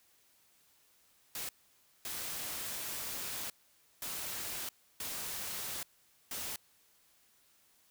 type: noise bursts at uneven times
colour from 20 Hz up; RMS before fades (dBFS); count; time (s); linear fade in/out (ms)
white; -40; 5; 1.35-1.49 / 2.05-3.5 / 4.02-4.69 / 5-5.83 / 6.31-6.56; 2
effects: white hiss -68 dBFS RMS until 7.9 s